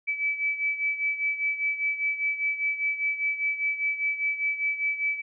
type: beating tone pair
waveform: sine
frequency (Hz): 2300 / 2305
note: D7 / D7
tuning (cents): -37 / -33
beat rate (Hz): 5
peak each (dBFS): -26 / -31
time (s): 0.07-5.22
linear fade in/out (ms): 20
effects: none